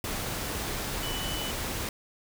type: tone in noise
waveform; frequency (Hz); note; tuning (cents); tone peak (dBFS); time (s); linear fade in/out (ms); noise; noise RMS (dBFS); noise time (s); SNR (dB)
sine; 2978; F#7; +11; -36; 1.03-1.51; 2; pink; -33; 0.04-1.89; -6
effects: none